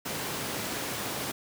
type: high-pass noise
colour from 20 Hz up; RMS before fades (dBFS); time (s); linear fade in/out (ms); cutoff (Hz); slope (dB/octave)
pink; -34; 0.05-1.32; 10; 150; 12
effects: none